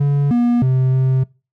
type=tone with pitch steps; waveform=triangle; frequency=142.5 / 239.9 / 129.9 / 130.9 Hz; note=C#3 / A#3 / C3 / C3; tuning=+48 / +50 / -12 / +1 cents; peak=-10 dBFS; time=0-1.24 s; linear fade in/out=10 ms; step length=310 ms; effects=noise-tail reverb RT60 0.3 s tail -23 dB re dry